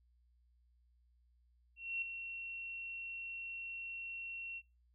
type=tone with ADSR envelope; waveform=sine; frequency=2725 Hz; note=F7; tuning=43 cents flat; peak=-34 dBFS; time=1.76-4.62 s; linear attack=260 ms; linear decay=6 ms; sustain=-8 dB; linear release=48 ms; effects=noise-tail reverb RT60 0.3 s tail -26 dB re dry + added 60 Hz sine -68 dBFS peak until 4.94 s